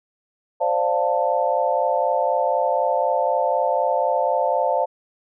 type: chord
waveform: sine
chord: D minor seventh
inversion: third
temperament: equal with one note detuned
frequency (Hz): 523.3 / 587.3 / 698.5 / 886.1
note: C5 / D5 / F5 / A5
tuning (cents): 0 / 0 / 0 / +12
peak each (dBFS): -23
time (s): 0.6-4.86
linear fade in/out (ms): 20
effects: none